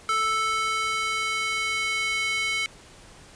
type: tone with high-pass filter sweep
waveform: square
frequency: 440 Hz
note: A4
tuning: in tune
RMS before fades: -26 dBFS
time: 0.09-2.66 s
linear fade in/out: 0 ms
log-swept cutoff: 1400 to 2300 Hz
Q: 2.9
effects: pink hiss -49 dBFS RMS until 3.35 s + resampled to 22050 Hz